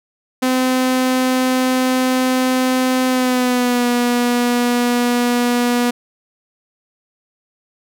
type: tone with pitch glide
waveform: sawtooth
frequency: 256.6 to 242.5 Hz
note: C4 to B3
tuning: -34 to -31 cents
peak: -10 dBFS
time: 0.42-5.91 s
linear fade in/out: 10 ms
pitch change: -97 cents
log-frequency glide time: 3.08-3.87 s
effects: none